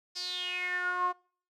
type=tone with band-pass filter sweep; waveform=sawtooth; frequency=360.6 Hz; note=F#4; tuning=45 cents flat; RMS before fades=-33 dBFS; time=0.15-1.13 s; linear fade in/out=20 ms; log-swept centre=5100 to 930 Hz; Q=8.5; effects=noise-tail reverb RT60 0.5 s tail -25 dB re dry